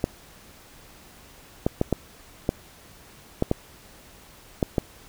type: clicks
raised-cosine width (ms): 2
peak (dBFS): -7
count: 9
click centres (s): 0.041 / 1.665 / 1.814 / 1.927 / 2.491 / 3.424 / 3.514 / 4.628 / 4.782
effects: pink hiss -50 dBFS RMS until 5.08 s